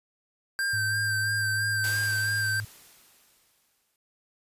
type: tone with vibrato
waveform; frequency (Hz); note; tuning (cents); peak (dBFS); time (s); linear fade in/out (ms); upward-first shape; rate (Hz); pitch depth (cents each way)
square; 1576; G6; +9; -26; 0.59-2.6; 0; sine; 3; 28
type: tone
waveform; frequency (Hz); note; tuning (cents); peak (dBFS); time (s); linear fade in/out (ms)
sine; 105.9; G#2; +34; -32; 0.73-2.65; 5
type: noise with exponential decay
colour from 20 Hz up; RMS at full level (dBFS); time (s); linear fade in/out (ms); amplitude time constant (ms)
white; -34; 1.84-3.96; 1; 460
effects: resampled to 32000 Hz